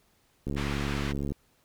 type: click train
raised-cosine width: 3 ms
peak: -20 dBFS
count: 61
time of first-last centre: 0.47-1.32 s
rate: 70.6 Hz
type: band-pass noise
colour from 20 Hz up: white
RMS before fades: -38 dBFS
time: 0.56-1.13 s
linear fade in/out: 20 ms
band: 700 to 2400 Hz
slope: 12 dB/octave
effects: pink hiss -67 dBFS RMS until 1.64 s